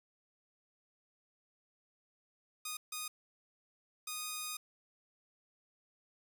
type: tone bursts at uneven times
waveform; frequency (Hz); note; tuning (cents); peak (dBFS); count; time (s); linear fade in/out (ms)
5% pulse; 1238; D#6; -9; -27; 3; 2.65-2.77 / 2.92-3.08 / 4.07-4.57; 5
effects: none